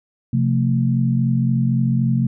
sine chord, F major, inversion second, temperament equal with one note detuned, 130.81 / 174.61 / 224.4 Hz, C3 / F3 / A3, 0 / 0 / +34 cents, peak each -17 / -23 / -20 dBFS, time 0.33-2.27 s, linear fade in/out 5 ms, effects none

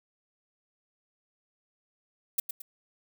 violet noise with echo, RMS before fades -26 dBFS, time 2.38-2.4 s, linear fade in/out 5 ms, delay 110 ms, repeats 2, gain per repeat -8 dB, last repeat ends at 2.62 s, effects none

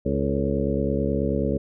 harmonic tone with a mistuned harmonic, 69.3 Hz, C#2, in tune, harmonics 1 / 2 / 3 / 4 / 5 / 6 / 7 / 8, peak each -29 / -29 / -27 / -29 / -32 / -29 / -32 / -30 dBFS, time 0.05-1.58 s, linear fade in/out 10 ms, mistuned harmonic 6, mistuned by +53 cents, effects none

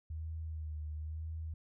sine tone with vibrato, 78.2 Hz, D#2, 9 cents sharp, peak -38 dBFS, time 0.1-1.54 s, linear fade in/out 5 ms, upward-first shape sine, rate 1 Hz, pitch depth 43 cents each way, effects none

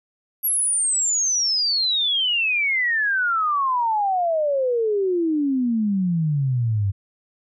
sine exponential sweep, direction down, 11700 to 95.5 Hz, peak -18 dBFS, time 0.43-6.92 s, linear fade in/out 20 ms, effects none

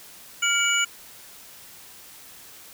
sine tone cluster, 1400 / 2278 / 2924 / 6960 Hz, F6 / C#7 / F#7 / A8, +4 / +47 / -21 / -20 cents, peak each -25 dBFS, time 0.42-0.85 s, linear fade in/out 10 ms, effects white hiss -46 dBFS RMS until 2.73 s

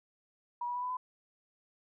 sine tone with pitch steps, 963 / 974.2 / 985.5 / 997 / 1008.5 Hz, B5 / B5 / B5 / B5 / B5, -44 / -24 / -4 / +16 / +36 cents, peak -33 dBFS, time 0.61-0.97 s, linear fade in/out 5 ms, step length 72 ms, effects none

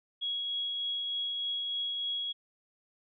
sine tone with tremolo, 3322 Hz, G#7, in tune, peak -30 dBFS, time 0.21-2.33 s, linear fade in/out 20 ms, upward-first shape triangle, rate 3.3 Hz, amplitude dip 25%, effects none

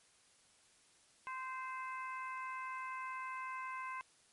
harmonic tone, 519 Hz, C5, 14 cents flat, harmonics 2 / 3 / 4 / 5, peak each -42 / -49 / -49 / -53 dBFS, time 1.27-4.01 s, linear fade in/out 0 ms, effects white hiss -68 dBFS RMS until 4.32 s + MP3 48 kbps

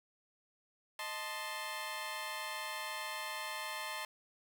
15% pulse chord, A diminished, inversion second, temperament equal, 622.3 / 880 / 1046.5 Hz, Eb5 / A5 / C6, 0 / 0 / 0 cents, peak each -40 / -37 / -36 dBFS, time 0.99-4.05 s, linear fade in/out 2 ms, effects none

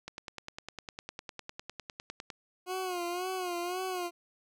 click train, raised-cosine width 0.2 ms, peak -23 dBFS, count 23, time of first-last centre 0.08-2.302 s, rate 9.9 Hz
20% pulse tone with vibrato, 360.4 Hz, F#4, 45 cents flat, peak -28 dBFS, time 2.66-4.11 s, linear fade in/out 50 ms, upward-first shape sine, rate 1.9 Hz, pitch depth 72 cents each way
effects none

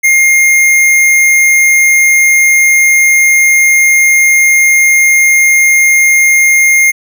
square tone, 2125 Hz, C7, 26 cents sharp, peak -5 dBFS, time 0.03-6.92 s, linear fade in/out 20 ms, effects none

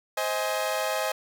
sawtooth chord, Ab major, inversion first, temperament equal with one note detuned, 523.3 / 631.3 / 830.6 Hz, C5 / Eb5 / Ab5, 0 / +25 / 0 cents, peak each -27 / -25 / -28 dBFS, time 0.17-1.12 s, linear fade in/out 5 ms, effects none

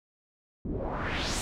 pink noise with low-pass filter sweep, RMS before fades -32 dBFS, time 0.65-1.41 s, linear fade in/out 0 ms, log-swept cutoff 250 to 9200 Hz, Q 2.1, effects none

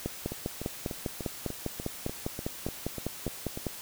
two click trains, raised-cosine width 2 ms, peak -22 / -17 dBFS, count 12 / 19, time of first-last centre 0.32-3.574 / 0.06-3.667 s, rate 3.38 / 4.99 Hz, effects white hiss -43 dBFS RMS until 3.81 s

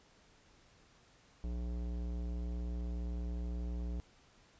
sine tone with tanh clipping, 59.5 Hz, A#1, 36 cents sharp, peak -38 dBFS, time 1.44-4 s, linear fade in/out 0 ms, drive 17 dB, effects pink hiss -65 dBFS RMS until 4.59 s + resampled to 16000 Hz

